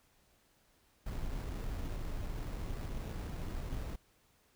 brown noise with sample-and-hold, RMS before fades -39 dBFS, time 1.06-3.96 s, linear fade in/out 5 ms, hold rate 3150 Hz, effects pink hiss -70 dBFS RMS until 4.55 s

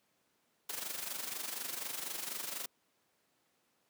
white noise with amplitude modulation, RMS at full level -38 dBFS, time 0.69-2.66 s, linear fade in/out 5 ms, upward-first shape sine, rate 24.1 Hz, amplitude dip 65%, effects pink hiss -75 dBFS RMS until 3.89 s + high-pass 200 Hz 12 dB/octave

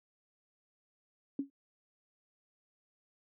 sine tone with exponential decay, 277.2 Hz, C#4, in tune, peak -27 dBFS, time 1.39-1.5 s, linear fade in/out 2 ms, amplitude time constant 23 ms, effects high-pass 150 Hz 12 dB/octave

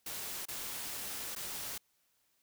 white noise with dropouts, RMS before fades -41 dBFS, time 0.06-1.78 s, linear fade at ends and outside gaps 5 ms, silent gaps 0.455-0.484 / 1.352-1.361 s, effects white hiss -75 dBFS RMS until 2.42 s

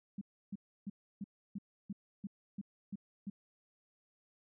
sine tone bursts, 200 Hz, G3, 35 cents sharp, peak -38 dBFS, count 10, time 0.18-3.3 s, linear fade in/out 5 ms, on 33 ms, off 310 ms, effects none

